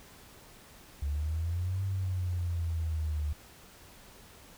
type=exponential two-way sweep; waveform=sine; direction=up then down; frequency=69.8 to 97.5 to 73.8 Hz; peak=-29 dBFS; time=1.02-3.33 s; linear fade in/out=5 ms; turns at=1.84 s; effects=pink hiss -54 dBFS RMS until 4.57 s